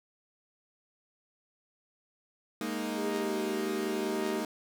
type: chord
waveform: sawtooth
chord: Ab suspended second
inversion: none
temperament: equal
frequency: 207.7 / 233.1 / 311.1 Hz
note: Ab3 / Bb3 / Eb4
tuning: 0 / 0 / 0 cents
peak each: -34 / -32 / -32 dBFS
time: 2.61-4.45 s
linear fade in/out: 2 ms
type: tone with pitch glide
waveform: sine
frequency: 405.5 to 385 Hz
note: G#4 to G4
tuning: -41 to -31 cents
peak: -33 dBFS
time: 2.96-4.43 s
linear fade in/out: 50 ms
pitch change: -90 cents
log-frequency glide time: 3.1-3.36 s
effects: none